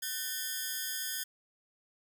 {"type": "ring-modulated tone", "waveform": "5% pulse", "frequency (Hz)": 1661.2, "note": "G#6", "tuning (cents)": 0, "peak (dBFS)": -20, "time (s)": [0.02, 1.24], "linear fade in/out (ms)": 10, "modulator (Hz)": 142, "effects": []}